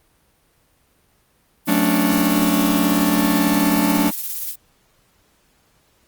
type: noise with tremolo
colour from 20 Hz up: violet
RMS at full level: -24 dBFS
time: 1.65-4.56 s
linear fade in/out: 50 ms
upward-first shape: triangle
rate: 17 Hz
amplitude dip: 50%
type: chord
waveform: 45% pulse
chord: D major seventh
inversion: first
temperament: just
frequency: 183.54 / 220.2 / 275.3 / 293.7 Hz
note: F#3 / A3 / C#4 / D4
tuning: -14 / +2 / -12 / 0 cents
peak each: -22 / -21 / -23 / -19 dBFS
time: 1.67-4.11 s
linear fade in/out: 20 ms
effects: pink hiss -60 dBFS RMS until 6.07 s + Opus 32 kbps